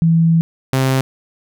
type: tone pair in turn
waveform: sine / sawtooth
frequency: 164.81 / 132.18 Hz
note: E3 / C3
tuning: 0 / +18 cents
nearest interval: major third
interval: 382 cents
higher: first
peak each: -9 dBFS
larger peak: neither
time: 0.02-0.41 / 0.73-1.01 s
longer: first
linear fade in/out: 0 ms
effects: none